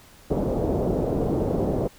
white low-pass noise, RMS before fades -24 dBFS, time 0.3-1.88 s, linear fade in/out 10 ms, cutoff 560 Hz, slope 24 dB/octave, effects pink hiss -51 dBFS RMS until 1.98 s

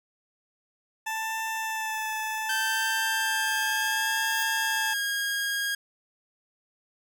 20% pulse tone with vibrato, 880 Hz, A5, in tune, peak -24 dBFS, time 1.06-4.94 s, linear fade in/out 10 ms, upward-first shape sine, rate 0.67 Hz, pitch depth 17 cents each way
sawtooth tone with pitch glide, 1559 to 1631.8 Hz, G6 to G#6, -10 to -31 cents, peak -23 dBFS, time 2.49-5.75 s, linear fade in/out 5 ms, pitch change +79 cents, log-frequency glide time 2.64-4.07 s
violet noise with exponential growth, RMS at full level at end -35 dBFS, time 4.05-4.43 s, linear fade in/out 0 ms, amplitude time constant 82 ms
effects none

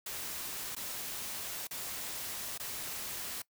white noise with dropouts, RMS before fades -40 dBFS, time 0.06-3.42 s, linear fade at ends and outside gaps 5 ms, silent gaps 0.751-0.764 / 1.672-1.709 / 2.578-2.597 s, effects noise-tail reverb RT60 0.1 s tail -21 dB re dry

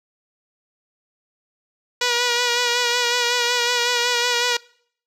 5% pulse tone with vibrato, 483.6 Hz, B4, 36 cents flat, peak -6 dBFS, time 2.01-4.57 s, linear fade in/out 5 ms, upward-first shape sine, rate 5.4 Hz, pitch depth 31 cents each way, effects noise-tail reverb RT60 0.6 s tail -24 dB re dry + low-pass 8000 Hz 12 dB/octave

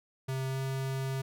square tone with pitch glide, 132.5 to 133.73 Hz, C3 to C3, +22 to +38 cents, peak -32 dBFS, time 0.28-1.22 s, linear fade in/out 10 ms, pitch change +16 cents, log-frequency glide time 0.48-0.59 s, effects none

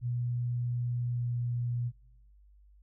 sine tone with pitch glide, 121.4 to 120.63 Hz, B2 to B2, -29 to -40 cents, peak -29 dBFS, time 0.01-1.92 s, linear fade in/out 50 ms, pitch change -11 cents, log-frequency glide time 1.14-1.24 s, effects noise-tail reverb RT60 1.0 s tail -26 dB re dry + added 50 Hz sine -56 dBFS peak until 2.82 s

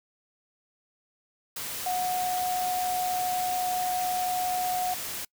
sine tone in noise, 730 Hz, F#5, 24 cents flat, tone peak -26 dBFS, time 1.86-4.94 s, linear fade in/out 5 ms, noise white, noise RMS -35 dBFS, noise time 1.56-5.25 s, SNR +6 dB, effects noise-tail reverb RT60 0.1 s tail -26 dB re dry

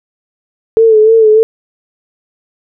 sine tone with vibrato, 440.6 Hz, A4, 2 cents sharp, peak -3 dBFS, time 0.77-1.43 s, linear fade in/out 0 ms, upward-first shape sine, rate 3.3 Hz, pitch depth 50 cents each way, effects none

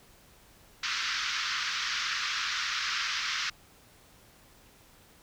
pink band-pass noise, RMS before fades -32 dBFS, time 0.83-3.5 s, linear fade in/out 5 ms, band 1200 to 5900 Hz, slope 48 dB/octave, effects pink hiss -58 dBFS RMS until 5.22 s

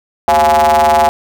square ring-modulated tone, 77.8 Hz, D#2, in tune, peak -5 dBFS, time 0.28-1.09 s, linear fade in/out 0 ms, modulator 768 Hz, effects none

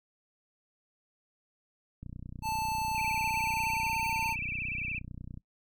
click train, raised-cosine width 5 ms, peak -30 dBFS, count 103, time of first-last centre 2.03-5.374 s, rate 30.5 Hz
square tone with pitch glide, 880 to 899 Hz, A5 to A5, 0 to +37 cents, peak -31 dBFS, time 2.42-4.36 s, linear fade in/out 50 ms, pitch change +37 cents, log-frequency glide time 3.09-3.94 s
sine tone with vibrato, 2489 Hz, D#7, in tune, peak -33 dBFS, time 2.95-4.99 s, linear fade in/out 5 ms, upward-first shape sine, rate 17 Hz, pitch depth 130 cents each way
effects noise-tail reverb RT60 0.1 s tail -21 dB re dry

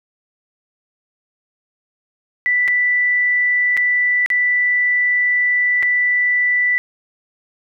sine tone with dropouts, 1975.5 Hz, B6, in tune, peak -13 dBFS, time 2.46-6.78 s, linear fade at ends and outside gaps 0 ms, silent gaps 2.678-2.682 / 3.768-3.774 / 4.261-4.302 / 5.826-5.83 s, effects none

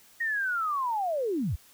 sine linear sweep, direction down, 1883 to 55 Hz, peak -26 dBFS, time 0.2-1.56 s, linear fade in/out 10 ms, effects white hiss -57 dBFS RMS until 1.73 s

